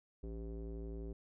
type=tone with low-pass filter; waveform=square; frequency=55.8 Hz; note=A1; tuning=25 cents sharp; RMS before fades=-44 dBFS; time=0.23-1.13 s; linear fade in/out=5 ms; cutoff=400 Hz; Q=3.3; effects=none